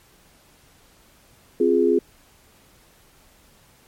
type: chord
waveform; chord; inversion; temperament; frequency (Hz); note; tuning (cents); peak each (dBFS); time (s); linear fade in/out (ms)
sine; F minor; second; equal; 261.6 / 349.2 / 415.3; C4 / F4 / Ab4; 0 / 0 / 0; -22 / -19 / -18; 1.6-1.99; 5
effects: pink hiss -55 dBFS RMS until 3.87 s + MP3 64 kbps